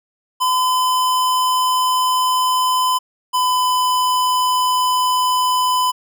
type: tone pair in turn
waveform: square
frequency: 1015 / 1006.8 Hz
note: B5 / B5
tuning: +47 / +33 cents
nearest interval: unison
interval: 14 cents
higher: first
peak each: -15 dBFS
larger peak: neither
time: 0.4-2.99 / 3.33-5.92 s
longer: neither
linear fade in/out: 20 ms
effects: none